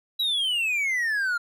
triangle exponential sweep, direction down, 3942 to 1382 Hz, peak -21 dBFS, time 0.19-1.38 s, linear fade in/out 10 ms, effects none

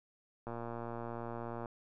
click train, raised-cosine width 1 ms, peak -28 dBFS, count 140, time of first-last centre 0.47-1.658 s, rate 117 Hz, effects none

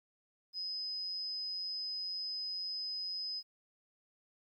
sine tone with amplitude modulation, 5040 Hz, D#8, 21 cents sharp, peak -35 dBFS, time 0.53-3.43 s, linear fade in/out 50 ms, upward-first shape sine, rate 182 Hz, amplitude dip 35%, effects 12-bit

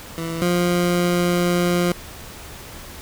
20% pulse tone pair in turn, 165.1 / 175.84 Hz, E3 / F3, +3 / +12 cents, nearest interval minor second, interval 109 cents, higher second, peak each -20 / -12 dBFS, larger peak second, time 0.18-0.42 / 0.42-1.92 s, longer second, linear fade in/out 0 ms, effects added 75 Hz sine -47 dBFS peak until 3.01 s + pink hiss -38 dBFS RMS until 3.01 s

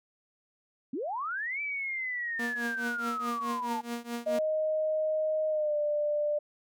sine linear two-way sweep, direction up then down, 225.8 to 2332 to 865 Hz, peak -31 dBFS, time 0.93-3.81 s, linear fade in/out 5 ms, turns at 1.61 s
sawtooth tone with tremolo, 236.7 Hz, A#3, 27 cents sharp, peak -27 dBFS, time 2.39-4.39 s, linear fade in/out 5 ms, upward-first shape triangle, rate 4.7 Hz, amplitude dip 95%
sine tone with pitch glide, 622.3 to 593.2 Hz, D#5 to D5, 0 to +17 cents, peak -26 dBFS, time 4.26-6.39 s, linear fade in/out 10 ms, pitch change -83 cents, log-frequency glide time 5.49-5.76 s
effects none

